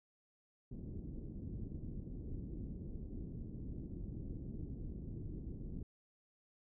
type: low-pass noise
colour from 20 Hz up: pink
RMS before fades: -45 dBFS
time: 0.71-5.83 s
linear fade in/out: 5 ms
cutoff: 320 Hz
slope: 24 dB/octave
effects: none